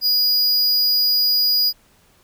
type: tone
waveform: square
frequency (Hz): 4900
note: D#8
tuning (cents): -27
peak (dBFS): -15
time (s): 0.01-1.73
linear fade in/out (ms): 50
effects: pink hiss -56 dBFS RMS until 2.23 s